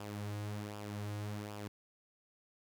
sawtooth tone with flanger, 103.83 Hz, G#2, in tune, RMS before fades -42 dBFS, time 0-1.68 s, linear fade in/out 5 ms, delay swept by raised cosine 0.48 to 4.58 ms, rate 1.3 Hz, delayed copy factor -0.55, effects 12-bit

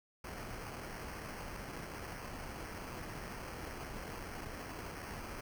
pink noise with sample-and-hold, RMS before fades -45 dBFS, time 0.24-5.41 s, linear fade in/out 5 ms, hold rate 3675 Hz, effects none

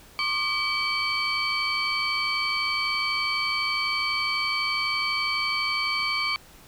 sine tone cluster, 1087 / 1199 / 2300 / 3128 / 4514 Hz, C#6 / D6 / D7 / G7 / C#8, -34 / +36 / -37 / -4 / +31 cents, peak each -33 / -31 / -26 / -34 / -28 dBFS, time 0.19-6.36 s, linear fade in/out 0 ms, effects tanh soft clip ceiling -16 dBFS + pink hiss -51 dBFS RMS until 6.67 s

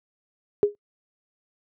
sine tone with exponential decay, 412.2 Hz, G#4, 13 cents flat, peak -11 dBFS, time 0.63-0.75 s, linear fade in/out 0 ms, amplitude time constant 25 ms, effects noise-tail reverb RT60 0.1 s tail -26 dB re dry + high-pass 80 Hz 12 dB/octave

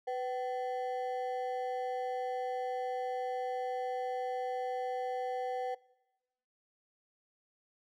triangle ring-modulated tone, 632 Hz, D#5, 27 cents sharp, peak -28 dBFS, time 0.07-5.75 s, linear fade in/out 10 ms, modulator 133 Hz, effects noise-tail reverb RT60 1.0 s tail -22 dB re dry

